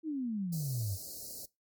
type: exponential sweep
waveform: sine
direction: down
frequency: 329.6 to 91 Hz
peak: -32 dBFS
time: 0.03-0.98 s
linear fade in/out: 50 ms
type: band-stop noise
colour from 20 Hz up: white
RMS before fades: -44 dBFS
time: 0.52-1.46 s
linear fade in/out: 10 ms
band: 700 to 4200 Hz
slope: 96 dB/octave
effects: noise-tail reverb RT60 0.2 s tail -21 dB re dry + MP3 96 kbps